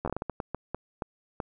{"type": "slowing click train", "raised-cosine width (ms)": 1, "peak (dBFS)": -17, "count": 13, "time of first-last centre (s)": [0.05, 1.402], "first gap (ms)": 11, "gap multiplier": 1.38, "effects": []}